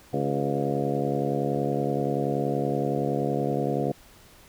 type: harmonic tone with a mistuned harmonic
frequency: 70.6 Hz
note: C#2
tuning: 32 cents sharp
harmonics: 2 / 3 / 4 / 5 / 6 / 7 / 8 / 9 / 10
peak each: -30 / -32 / -31 / -34 / -32 / -31 / -35 / -38 / -33 dBFS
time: 0.13-3.92 s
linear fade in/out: 5 ms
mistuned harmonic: 6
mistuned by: -41 cents
effects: pink hiss -53 dBFS RMS until 4.48 s